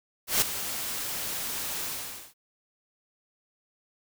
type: noise with ADSR envelope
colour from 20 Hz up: white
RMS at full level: -21 dBFS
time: 0.27-2.34 s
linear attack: 150 ms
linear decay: 3 ms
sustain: -12 dB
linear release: 490 ms
effects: none